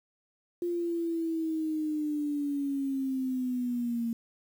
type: linear sweep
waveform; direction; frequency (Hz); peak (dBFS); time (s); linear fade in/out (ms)
sine; down; 350 to 229.5; -28; 0.62-4.13; 2
effects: 9-bit